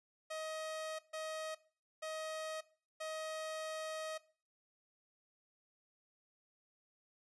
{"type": "tone bursts at uneven times", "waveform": "sawtooth", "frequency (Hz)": 630, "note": "D#5", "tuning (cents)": 21, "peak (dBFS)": -37, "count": 4, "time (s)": [[0.3, 0.99], [1.13, 1.55], [2.02, 2.61], [3, 4.18]], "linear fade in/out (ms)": 10, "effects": ["noise-tail reverb RT60 0.4 s tail -18 dB re dry", "resampled to 24000 Hz"]}